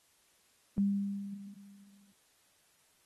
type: tone with exponential decay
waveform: sine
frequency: 199.7 Hz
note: G3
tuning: 32 cents sharp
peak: -24 dBFS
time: 0.78-2.12 s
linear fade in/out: 0 ms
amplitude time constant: 290 ms
effects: white hiss -69 dBFS RMS until 3.05 s + AAC 32 kbps